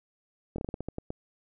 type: slowing click train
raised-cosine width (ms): 2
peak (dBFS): -21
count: 10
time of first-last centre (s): 0.56-1.104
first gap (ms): 23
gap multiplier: 1.23
effects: none